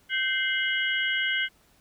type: tone cluster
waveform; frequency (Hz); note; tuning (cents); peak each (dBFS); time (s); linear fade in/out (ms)
sine; 1548 / 2095 / 2930 / 3235; G6 / C7 / F#7 / G#7; -22 / +2 / -18 / -46; -28 / -28 / -30 / -34; 0.09-1.49; 50
effects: pink hiss -62 dBFS RMS until 1.8 s